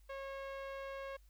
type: tone with low-pass filter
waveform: sawtooth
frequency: 545 Hz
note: C#5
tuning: 29 cents flat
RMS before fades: -45 dBFS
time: 0.09-1.17 s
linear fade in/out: 10 ms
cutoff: 2600 Hz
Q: 0.86
effects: added 50 Hz sine -60 dBFS peak until 1.29 s + white hiss -75 dBFS RMS until 1.29 s